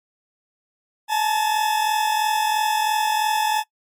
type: tone pair together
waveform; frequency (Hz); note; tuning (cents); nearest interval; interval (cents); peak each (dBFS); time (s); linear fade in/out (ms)
40% pulse; 855 / 898; A5 / A5; -50 / +35; minor second; 85; -19 / -23; 1.08-3.64; 50
effects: noise-tail reverb RT60 0.1 s tail -22 dB re dry + MP3 64 kbps